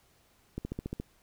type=click train; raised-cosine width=3 ms; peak=-22 dBFS; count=7; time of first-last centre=0.58-1 s; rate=14.3 Hz; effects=pink hiss -66 dBFS RMS until 1.22 s